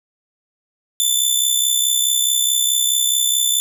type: tone with amplitude modulation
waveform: 15% pulse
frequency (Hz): 3520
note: A7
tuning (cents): 0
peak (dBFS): -5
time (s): 1-3.6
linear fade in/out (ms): 0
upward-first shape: sine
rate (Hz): 64.7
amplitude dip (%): 60
effects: none